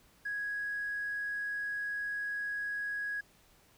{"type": "tone", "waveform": "triangle", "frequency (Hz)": 1661.2, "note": "G#6", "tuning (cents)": 0, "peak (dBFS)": -30, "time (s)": [0.25, 3.21], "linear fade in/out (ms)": 10, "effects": ["tanh soft clip ceiling -31 dBFS", "pink hiss -64 dBFS RMS until 3.77 s"]}